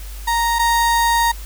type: tone pair in turn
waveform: 35% pulse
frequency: 932.3 / 932.3 Hz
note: A#5 / A#5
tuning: 0 / 0 cents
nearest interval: unison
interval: 0 cents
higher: neither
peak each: -14 / -12 dBFS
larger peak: second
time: 0.27-0.59 / 0.59-1.32 s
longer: second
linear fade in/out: 10 ms
effects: added 50 Hz sine -29 dBFS peak until 1.45 s + white hiss -40 dBFS RMS until 1.45 s